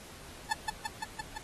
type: tone with echo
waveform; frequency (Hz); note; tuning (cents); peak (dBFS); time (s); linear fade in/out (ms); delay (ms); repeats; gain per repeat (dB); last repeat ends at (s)
30% pulse; 875; A5; -10; -23; 0.51-0.53; 5; 170; 5; -2; 1.38
effects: pink hiss -50 dBFS RMS until 1.43 s + AAC 32 kbps